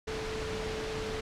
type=tone in noise; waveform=sine; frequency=437.7 Hz; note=A4; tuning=9 cents flat; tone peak=-36 dBFS; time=0.07-1.21 s; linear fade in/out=10 ms; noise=pink; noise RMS=-37 dBFS; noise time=0.07-1.21 s; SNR=-2 dB; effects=low-pass 5000 Hz 12 dB/octave